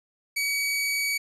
sawtooth tone, 2268 Hz, C#7, 39 cents sharp, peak -21 dBFS, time 0.36-1.18 s, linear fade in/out 10 ms, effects resampled to 32000 Hz

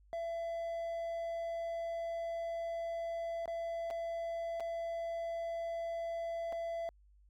triangle tone with dropouts, 671 Hz, E5, 31 cents sharp, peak -34 dBFS, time 0.13-6.89 s, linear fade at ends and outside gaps 0 ms, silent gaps 3.457-3.478 / 3.903-3.909 / 4.599-4.605 / 6.524-6.528 s, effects added 50 Hz sine -61 dBFS peak until 7.29 s

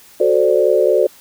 sine chord, D dominant seventh, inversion first, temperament equal, 370 / 440 / 523.3 / 587.3 Hz, F#4 / A4 / C5 / D5, 0 / 0 / 0 / 0 cents, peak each -16 dBFS, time 0.2-1.07 s, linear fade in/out 5 ms, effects white hiss -45 dBFS RMS until 1.2 s

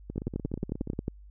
two click trains, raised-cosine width 3 ms, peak -23 / -17 dBFS, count 15 / 11, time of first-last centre 0.1-0.933 / 0.18-1.081 s, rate 16.8 / 11.1 Hz, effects added 50 Hz sine -47 dBFS peak until 1.3 s

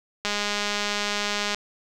click train, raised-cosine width 0.2 ms, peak -9 dBFS, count 268, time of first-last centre 0.25-1.546 s, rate 206 Hz, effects none

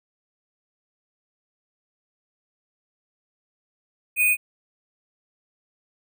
sine tone with sample-and-hold, 2483 Hz, D#7, 4 cents flat, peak -16 dBFS, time 4.16-4.37 s, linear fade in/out 50 ms, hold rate 11025 Hz, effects none

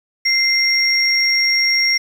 sine tone pair together, 2093 / 5567 Hz, C7 / F8, 0 / -6 cents, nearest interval octave + perfect fourth, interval 1694 cents, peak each -15 dBFS, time 0.25-1.98 s, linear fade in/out 10 ms, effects tanh soft clip ceiling -5 dBFS + 7-bit

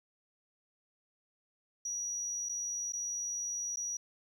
sine tone with dropouts, 5800 Hz, F#8, 35 cents flat, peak -33 dBFS, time 1.85-3.97 s, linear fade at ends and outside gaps 5 ms, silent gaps 2.489-2.493 / 2.923-2.933 / 3.76-3.77 s, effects tanh soft clip ceiling -31 dBFS + 11-bit

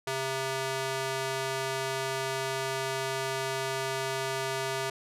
square tone with high-pass filter, 133.3 Hz, C3, 33 cents sharp, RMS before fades -32 dBFS, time 0.07-4.9 s, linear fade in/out 5 ms, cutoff 420 Hz, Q 0.59, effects low-pass 11000 Hz 12 dB/octave

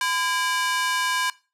sawtooth ring-modulated tone, 1318.5 Hz, E6, in tune, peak -15 dBFS, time 0.01-1.3 s, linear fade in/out 2 ms, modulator 305 Hz, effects noise-tail reverb RT60 0.3 s tail -20 dB re dry + low-pass 11000 Hz 12 dB/octave

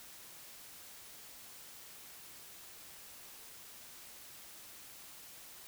silence, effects white hiss -53 dBFS RMS until 5.67 s

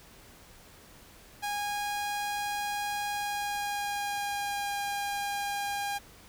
sawtooth tone with pitch glide, 821 to 808.8 Hz, G#5 to G#5, -20 to -46 cents, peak -27 dBFS, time 1.42-5.99 s, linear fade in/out 20 ms, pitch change -26 cents, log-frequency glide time 3.11-4.77 s, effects pink hiss -54 dBFS RMS until 6.28 s

